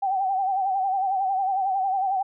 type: tone with vibrato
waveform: sine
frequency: 770 Hz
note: G5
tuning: 31 cents flat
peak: -21 dBFS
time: 0.02-2.23 s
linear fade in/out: 10 ms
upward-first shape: sine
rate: 11 Hz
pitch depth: 66 cents each way
effects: none